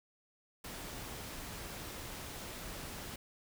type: noise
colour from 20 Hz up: pink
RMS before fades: -45 dBFS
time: 0.64-3.16 s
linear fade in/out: 5 ms
effects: none